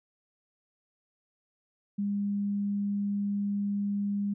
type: tone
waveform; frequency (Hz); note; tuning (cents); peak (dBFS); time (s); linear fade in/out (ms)
sine; 202.3; G#3; -45; -27; 1.98-4.34; 10
effects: none